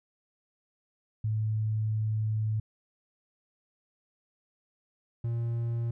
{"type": "tone pair in turn", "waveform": ["sine", "triangle"], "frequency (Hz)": [108.6, 117.01], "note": ["A2", "A#2"], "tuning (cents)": [-22, 7], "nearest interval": "minor second", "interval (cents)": 129, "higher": "second", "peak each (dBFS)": -26, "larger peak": "neither", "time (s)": [[1.24, 2.6], [5.24, 5.91]], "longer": "first", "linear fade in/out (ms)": 5, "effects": []}